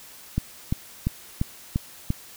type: click train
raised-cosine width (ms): 5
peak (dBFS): -10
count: 6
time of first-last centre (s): 0.38-2.104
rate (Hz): 2.9
effects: white hiss -46 dBFS RMS until 2.36 s